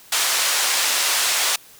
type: band-pass noise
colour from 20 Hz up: white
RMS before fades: -20 dBFS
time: 0.12-1.56 s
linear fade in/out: 5 ms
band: 720 to 8100 Hz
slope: 12 dB/octave
effects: white hiss -47 dBFS RMS until 1.79 s